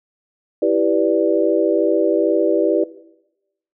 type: chord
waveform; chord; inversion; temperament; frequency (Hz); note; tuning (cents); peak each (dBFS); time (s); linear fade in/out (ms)
sine; E minor seventh; none; equal; 329.6 / 392 / 493.9 / 587.3; E4 / G4 / B4 / D5; 0 / 0 / 0 / 0; -19; 0.62-2.84; 5
effects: noise-tail reverb RT60 0.9 s tail -18 dB re dry